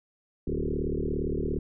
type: tone with frequency modulation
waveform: sine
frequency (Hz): 213.3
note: G#3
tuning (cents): +46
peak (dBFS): -26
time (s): 0.47-1.59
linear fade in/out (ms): 5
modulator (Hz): 37.4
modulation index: 5.8
effects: none